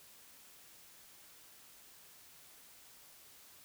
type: silence
effects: white hiss -59 dBFS RMS until 3.64 s